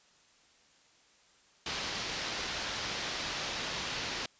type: low-pass noise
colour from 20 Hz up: white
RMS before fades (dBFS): -37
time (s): 1.66-4.26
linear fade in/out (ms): 2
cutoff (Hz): 5300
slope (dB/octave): 24
effects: white hiss -64 dBFS RMS until 4.39 s + resampled to 16000 Hz